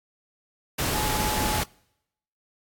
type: tone in noise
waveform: sine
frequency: 852 Hz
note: G#5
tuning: 44 cents sharp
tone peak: -29 dBFS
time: 0.94-1.61 s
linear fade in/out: 10 ms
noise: pink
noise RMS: -26 dBFS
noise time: 0.78-1.64 s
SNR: -6 dB
effects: noise-tail reverb RT60 0.8 s tail -26 dB re dry + AAC 64 kbps